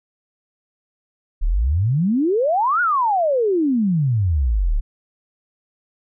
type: exponential two-way sweep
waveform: sine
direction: up then down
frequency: 32.49 to 1480 to 32.49 Hz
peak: -15 dBFS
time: 1.41-4.81 s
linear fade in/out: 20 ms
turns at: 2.81 s
effects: none